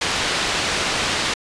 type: low-pass noise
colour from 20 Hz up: white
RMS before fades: -22 dBFS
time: 0.01-1.34 s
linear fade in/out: 5 ms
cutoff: 4100 Hz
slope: 12 dB/octave
effects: resampled to 22050 Hz